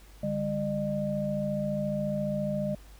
sine tone cluster, 147.4 / 201.8 / 606 Hz, D3 / G#3 / D#5, +7 / -49 / -46 cents, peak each -34 / -31 / -31 dBFS, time 0.23-2.75 s, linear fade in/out 5 ms, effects added 50 Hz sine -49 dBFS peak until 2.99 s + pink hiss -57 dBFS RMS until 2.99 s

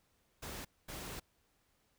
pink noise bursts at uneven times, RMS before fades -45 dBFS, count 2, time 0.42-0.65 / 0.88-1.2 s, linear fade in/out 10 ms, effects pink hiss -75 dBFS RMS until 1.98 s

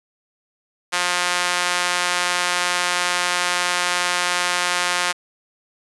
sawtooth tone with high-pass filter, 177.7 Hz, F3, 30 cents sharp, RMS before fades -21 dBFS, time 0.92-5.13 s, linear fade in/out 20 ms, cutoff 1200 Hz, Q 0.8, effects resampled to 24000 Hz

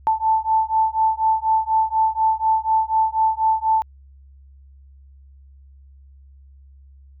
sine beating tone pair, 880 / 884.1 Hz, A5 / A5, 0 / +8 cents, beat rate 4.1 Hz, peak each -19 dBFS, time 0.07-3.82 s, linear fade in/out 0 ms, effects added 68 Hz sine -44 dBFS peak until 7.2 s

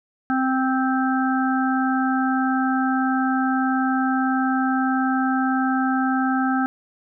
harmonic tone, 261.6 Hz, C4, in tune, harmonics 1 / 3 / 5 / 6, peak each -20 / -25 / -27 / -28 dBFS, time 0.3-6.66 s, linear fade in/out 0 ms, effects none

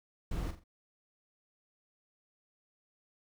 brown noise with echo, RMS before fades -36 dBFS, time 0.31-0.51 s, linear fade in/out 5 ms, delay 43 ms, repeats 3, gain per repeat -9 dB, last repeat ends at 0.639 s, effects none

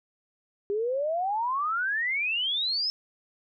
sine exponential sweep, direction up, 396.4 to 5274 Hz, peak -25 dBFS, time 0.7-2.9 s, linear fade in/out 0 ms, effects none

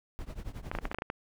brown noise with tremolo, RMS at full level -36 dBFS, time 0.19-0.93 s, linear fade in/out 0 ms, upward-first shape triangle, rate 11 Hz, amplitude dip 95%
clicks, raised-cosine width 0.5 ms, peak -18 dBFS, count 9, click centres 0.715 / 0.751 / 0.787 / 0.854 / 0.915 / 0.946 / 0.986 / 1.021 / 1.101 s
effects none

